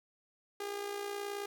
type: tone with amplitude modulation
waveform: sawtooth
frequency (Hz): 405.5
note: G#4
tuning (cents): -41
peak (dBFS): -31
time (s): 0.6-1.46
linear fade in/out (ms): 5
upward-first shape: sine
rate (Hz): 58.9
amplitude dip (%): 55
effects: none